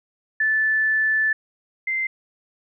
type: tone pair in turn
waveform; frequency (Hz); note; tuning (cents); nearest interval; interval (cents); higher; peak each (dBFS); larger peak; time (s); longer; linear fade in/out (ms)
sine; 1750 / 2081; A6 / C7; -10 / -10; minor third; 300; second; -17 / -21; first; 0.4-1.33 / 1.87-2.07; first; 5
effects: none